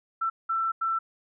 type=tone bursts at uneven times; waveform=sine; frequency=1337 Hz; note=E6; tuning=24 cents sharp; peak=-24 dBFS; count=3; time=0.21-0.3 / 0.49-0.72 / 0.81-0.99 s; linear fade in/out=10 ms; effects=none